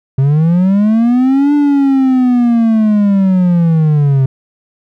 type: linear two-way sweep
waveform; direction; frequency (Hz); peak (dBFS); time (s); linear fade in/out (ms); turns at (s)
triangle; up then down; 130.81 to 293.6 to 130.81; -5; 0.18-4.26; 5; 1.54
effects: none